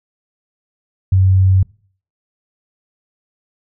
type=tone; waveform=sine; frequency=94.5 Hz; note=F#2; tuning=37 cents sharp; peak=-8 dBFS; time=1.12-1.63 s; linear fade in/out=5 ms; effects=noise-tail reverb RT60 0.5 s tail -24 dB re dry